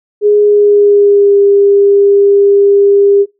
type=tone with pitch glide; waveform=sine; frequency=415.3 to 401.4 Hz; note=G#4 to G4; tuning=0 to +41 cents; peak=-4 dBFS; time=0.21-3.26 s; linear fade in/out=50 ms; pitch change=-59 cents; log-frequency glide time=0.4-1.38 s; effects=noise-tail reverb RT60 0.2 s tail -20 dB re dry